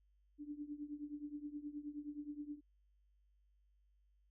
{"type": "tone with tremolo", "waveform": "sine", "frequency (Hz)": 293.7, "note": "D4", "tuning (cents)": 0, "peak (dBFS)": -40, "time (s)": [0.38, 2.61], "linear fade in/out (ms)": 50, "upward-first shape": "triangle", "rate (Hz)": 9.5, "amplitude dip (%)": 90, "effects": ["added 50 Hz sine -70 dBFS peak until 4.3 s"]}